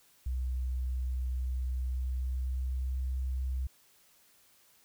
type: tone with pitch glide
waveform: sine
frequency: 63.3 to 64.59 Hz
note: B1 to C2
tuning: +43 to -22 cents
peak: -30 dBFS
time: 0.26-3.67 s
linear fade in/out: 5 ms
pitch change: +35 cents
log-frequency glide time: 1.72-3.11 s
effects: white hiss -64 dBFS RMS until 4.84 s